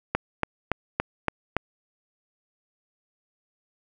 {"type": "click train", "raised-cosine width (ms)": 0.5, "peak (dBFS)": -7, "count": 6, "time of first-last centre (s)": [0.15, 1.566], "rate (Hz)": 3.53, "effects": []}